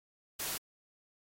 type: noise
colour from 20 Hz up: white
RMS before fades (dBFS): -37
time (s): 0.39-0.58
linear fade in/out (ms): 10
effects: AAC 48 kbps